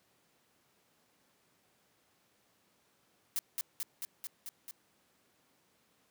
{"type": "noise with echo", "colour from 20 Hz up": "blue", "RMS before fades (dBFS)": -33, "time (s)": [3.36, 3.39], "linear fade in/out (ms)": 0, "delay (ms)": 220, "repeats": 6, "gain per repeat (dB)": -2, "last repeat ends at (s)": 4.71, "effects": ["pink hiss -71 dBFS RMS until 6.1 s", "high-pass 150 Hz 12 dB/octave"]}